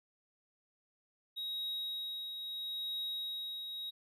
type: tone with tremolo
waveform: triangle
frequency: 3800 Hz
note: A#7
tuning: 33 cents sharp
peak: -34 dBFS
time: 1.36-3.91 s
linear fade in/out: 20 ms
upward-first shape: triangle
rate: 0.76 Hz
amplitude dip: 45%
effects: none